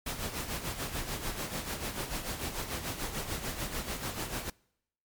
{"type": "noise with tremolo", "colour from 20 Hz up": "pink", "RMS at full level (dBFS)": -34, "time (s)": [0.06, 4.5], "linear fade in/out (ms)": 5, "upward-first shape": "sine", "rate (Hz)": 6.8, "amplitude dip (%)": 60, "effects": ["noise-tail reverb RT60 0.8 s tail -26 dB re dry", "MP3 96 kbps"]}